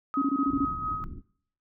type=tone with tremolo; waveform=sine; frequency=1264 Hz; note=D#6; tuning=27 cents sharp; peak=-27 dBFS; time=0.14-1.04 s; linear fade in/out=0 ms; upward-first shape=sine; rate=4.3 Hz; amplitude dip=50%
type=tone bursts; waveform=sine; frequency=277.2 Hz; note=C#4; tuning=in tune; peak=-22 dBFS; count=7; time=0.17-0.651 s; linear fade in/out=5 ms; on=49 ms; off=23 ms
type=low-pass noise; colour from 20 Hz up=pink; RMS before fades=-39 dBFS; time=0.46-1.22 s; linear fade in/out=50 ms; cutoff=330 Hz; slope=48 dB/octave
effects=noise-tail reverb RT60 0.6 s tail -21 dB re dry